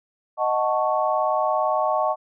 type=chord; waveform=sine; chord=D# half-diminished seventh; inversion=none; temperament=equal; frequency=622.3 / 740 / 880 / 1108.7 Hz; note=D#5 / F#5 / A5 / C#6; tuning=0 / 0 / 0 / 0 cents; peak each=-23 / -25 / -26 / -25 dBFS; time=0.37-2.16 s; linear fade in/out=50 ms; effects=none